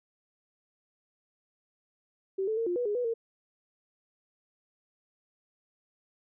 sine tone with pitch steps, 385 / 437.6 / 457.2 / 352.9 / 488 / 414.2 / 490.6 / 458.4 Hz, G4 / A4 / A#4 / F4 / B4 / G#4 / B4 / A#4, -31 / -9 / -34 / +18 / -21 / -5 / -12 / -29 cents, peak -27 dBFS, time 2.38-3.14 s, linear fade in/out 10 ms, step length 95 ms, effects none

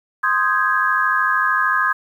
sine chord, Ab major seventh, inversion first, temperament equal, 1046.5 / 1244.5 / 1568 / 1661.2 Hz, C6 / Eb6 / G6 / Ab6, 0 / 0 / 0 / 0 cents, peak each -21 / -20 / -23 / -19 dBFS, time 0.23-1.93 s, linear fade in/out 10 ms, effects 8-bit

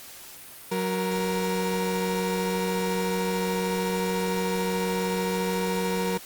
30% pulse tone pair together, 185 / 469.3 Hz, F#3 / A#4, 0 / +12 cents, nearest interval octave + major third, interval 1612 cents, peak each -25 dBFS, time 0.71-6.18 s, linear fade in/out 10 ms, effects white hiss -44 dBFS RMS until 6.25 s + Opus 48 kbps

